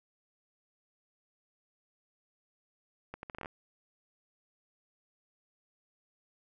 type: accelerating click train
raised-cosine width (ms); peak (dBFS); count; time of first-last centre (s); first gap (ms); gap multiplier
0.5; -26; 9; 3.14-3.459; 91; 0.74
effects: none